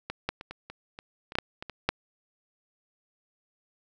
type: clicks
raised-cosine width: 0.3 ms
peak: -17 / -12 / -24 / -23 / -25 / -25 / -25 / -11 / -9 / -21 / -22 / -7 dBFS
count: 12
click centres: 0.1 / 0.29 / 0.411 / 0.51 / 0.7 / 0.989 / 1.321 / 1.354 / 1.386 / 1.625 / 1.697 / 1.89 s
effects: none